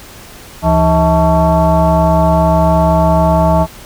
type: tone with frequency modulation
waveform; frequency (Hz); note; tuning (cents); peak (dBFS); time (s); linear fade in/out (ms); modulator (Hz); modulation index
sine; 405.9; G#4; -40; -7; 0.62-3.67; 50; 238; 2.3
effects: pink hiss -35 dBFS RMS until 3.85 s